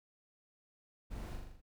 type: noise with echo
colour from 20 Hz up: brown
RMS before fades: -43 dBFS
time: 1.1-1.37 s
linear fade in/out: 20 ms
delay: 41 ms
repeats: 6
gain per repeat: -3 dB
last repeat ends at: 1.616 s
effects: none